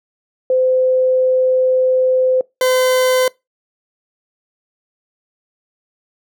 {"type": "tone pair in turn", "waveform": ["sine", "40% pulse"], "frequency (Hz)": [514, 511.5], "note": ["C5", "C5"], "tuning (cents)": [-31, -39], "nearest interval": "unison", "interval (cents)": 8, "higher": "first", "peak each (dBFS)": -11, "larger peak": "neither", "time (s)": [[0.5, 2.41], [2.61, 3.28]], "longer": "first", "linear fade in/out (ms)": 2, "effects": ["noise-tail reverb RT60 0.2 s tail -23 dB re dry"]}